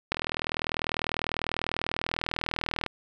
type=click train; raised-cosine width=0.3 ms; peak=-12 dBFS; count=111; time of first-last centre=0.12-2.863 s; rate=40.1 Hz; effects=none